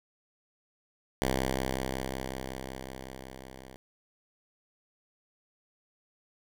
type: tone with level ramp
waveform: 5% pulse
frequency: 65.41 Hz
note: C2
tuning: in tune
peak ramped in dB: -15 to -36 dBFS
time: 1.22-3.76 s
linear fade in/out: 0 ms
effects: none